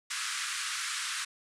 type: band-pass noise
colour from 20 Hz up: pink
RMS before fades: -35 dBFS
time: 0.1-1.25 s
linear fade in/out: 10 ms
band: 1200 to 10000 Hz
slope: 48 dB/octave
effects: none